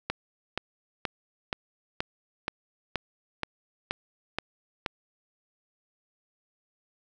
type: click train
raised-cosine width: 0.3 ms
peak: -12 dBFS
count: 11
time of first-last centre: 0.1-4.862 s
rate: 2.1 Hz
effects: none